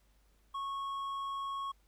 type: tone with hard clipping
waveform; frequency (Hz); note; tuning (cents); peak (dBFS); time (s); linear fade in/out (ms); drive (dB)
sine; 1100; C#6; -14; -37; 0.54-1.72; 10; 5
effects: added 50 Hz sine -66 dBFS peak until 1.87 s + pink hiss -73 dBFS RMS until 1.87 s